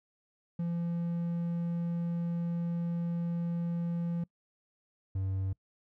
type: tone pair in turn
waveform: triangle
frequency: 170.6 / 95.75 Hz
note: F3 / G2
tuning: -40 / -40 cents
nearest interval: minor seventh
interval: 1000 cents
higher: first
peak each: -28 dBFS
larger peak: neither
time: 0.59-4.24 / 5.15-5.53 s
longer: first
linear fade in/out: 5 ms
effects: noise-tail reverb RT60 0.1 s tail -25 dB re dry